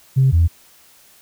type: tone pair in turn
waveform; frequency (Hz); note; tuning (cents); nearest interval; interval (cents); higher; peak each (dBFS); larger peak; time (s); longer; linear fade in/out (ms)
sine; 133 / 83.78; C3 / E2; +29 / +29; minor sixth; 800; first; -9; neither; 0.16-0.32 / 0.32-0.48; neither; 20
effects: tanh soft clip ceiling -6 dBFS + white hiss -50 dBFS RMS until 1.21 s